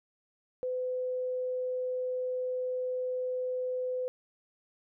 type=tone; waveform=sine; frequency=506 Hz; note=B4; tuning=42 cents sharp; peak=-30 dBFS; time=0.63-4.08 s; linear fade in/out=0 ms; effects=none